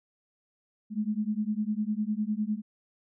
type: beating tone pair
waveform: sine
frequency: 207.7 / 217.6 Hz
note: G#3 / A3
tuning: 0 / -19 cents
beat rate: 9.9 Hz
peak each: -30 dBFS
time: 0.9-2.62 s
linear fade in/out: 50 ms
effects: none